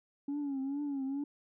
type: tone with vibrato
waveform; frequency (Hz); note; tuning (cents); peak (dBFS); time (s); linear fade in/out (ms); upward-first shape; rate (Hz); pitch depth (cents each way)
sine; 278.9; C#4; +11; -31; 0.28-1.24; 5; triangle; 2.3; 97
effects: tanh soft clip ceiling -31 dBFS